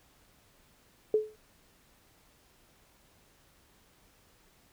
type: tone with exponential decay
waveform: sine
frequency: 430 Hz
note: A4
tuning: 40 cents flat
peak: -19 dBFS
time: 1.14-1.36 s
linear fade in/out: 2 ms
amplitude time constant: 46 ms
effects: pink hiss -64 dBFS RMS until 4.72 s